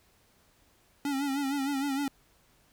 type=tone with vibrato; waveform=square; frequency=277.2 Hz; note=C#4; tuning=in tune; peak=-29 dBFS; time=1.05-2.08 s; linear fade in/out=2 ms; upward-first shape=sine; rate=6.5 Hz; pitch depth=69 cents each way; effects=pink hiss -65 dBFS RMS until 2.72 s